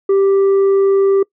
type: tone with tanh clipping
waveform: triangle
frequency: 392 Hz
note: G4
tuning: in tune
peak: -10 dBFS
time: 0.09-1.23 s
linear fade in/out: 5 ms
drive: 8 dB
effects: noise-tail reverb RT60 0.1 s tail -24 dB re dry